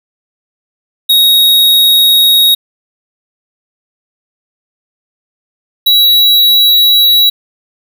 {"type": "tone pair in turn", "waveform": "square", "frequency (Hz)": [3768, 3899], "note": ["A#7", "B7"], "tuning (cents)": [18, -23], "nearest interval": "minor second", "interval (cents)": 59, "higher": "second", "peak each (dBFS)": -5, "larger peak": "neither", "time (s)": [[1.09, 2.55], [5.86, 7.3]], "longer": "first", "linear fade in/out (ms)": 10, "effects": []}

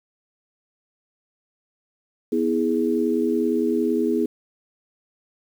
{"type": "chord", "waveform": "sine", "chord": "E major", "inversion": "second", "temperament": "equal with one note detuned", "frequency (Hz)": [246.9, 324.5, 415.3], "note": ["B3", "E4", "G#4"], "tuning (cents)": [0, -27, 0], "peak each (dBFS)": -23, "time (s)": [2.32, 4.26], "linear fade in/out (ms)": 5, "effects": ["8-bit"]}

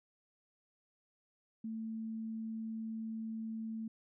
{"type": "tone", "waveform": "sine", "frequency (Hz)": 222.6, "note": "A3", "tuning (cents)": 20, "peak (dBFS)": -38, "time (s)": [1.64, 3.88], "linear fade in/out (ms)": 5, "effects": []}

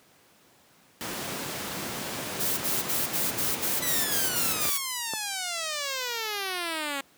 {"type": "noise", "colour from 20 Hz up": "pink", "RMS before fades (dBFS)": -33, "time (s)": [1.01, 4.7], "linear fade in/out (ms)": 0}
{"type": "noise bursts", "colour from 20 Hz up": "blue", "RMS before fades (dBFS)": -28, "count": 10, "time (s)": [2.39, 4.785], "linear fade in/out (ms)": 20, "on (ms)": 190, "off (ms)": 55}
{"type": "exponential sweep", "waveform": "5% pulse", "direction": "down", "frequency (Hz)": [2016, 271.7], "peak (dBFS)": -18, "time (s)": [3.82, 7.01], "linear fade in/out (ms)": 5}
{"type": "clicks", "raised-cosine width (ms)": 1, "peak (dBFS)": -19, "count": 2, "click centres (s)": [4.654, 5.136]}
{"effects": ["pink hiss -59 dBFS RMS until 7.17 s", "high-pass 150 Hz 12 dB/octave"]}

